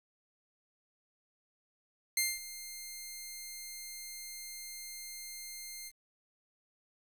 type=tone with ADSR envelope; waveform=10% pulse; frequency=2100 Hz; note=C7; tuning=6 cents sharp; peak=-18 dBFS; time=2.17-5.92 s; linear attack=3 ms; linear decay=210 ms; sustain=-16 dB; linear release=47 ms; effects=9-bit